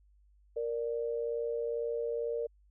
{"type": "tone pair together", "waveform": "sine", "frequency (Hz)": [466.8, 589], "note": ["A#4", "D5"], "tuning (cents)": [2, 5], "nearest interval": "major third", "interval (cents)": 403, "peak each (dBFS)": [-32, -38], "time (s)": [0.56, 2.47], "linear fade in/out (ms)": 10, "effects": ["added 50 Hz sine -61 dBFS peak until 2.7 s"]}